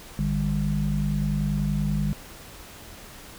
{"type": "harmonic tone", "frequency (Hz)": 50.4, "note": "G1", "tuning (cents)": 49, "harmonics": [1, 3, 4], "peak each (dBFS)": [-28, -25, -27], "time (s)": [0.19, 2.13], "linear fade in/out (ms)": 0, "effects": ["pink hiss -44 dBFS RMS until 3.38 s"]}